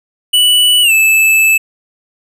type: tone with pitch glide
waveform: square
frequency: 2960 to 2622 Hz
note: F#7 to E7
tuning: 0 to -10 cents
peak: -7 dBFS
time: 0.33-1.58 s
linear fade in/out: 10 ms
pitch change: -210 cents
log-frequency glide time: 0.82-0.92 s
effects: none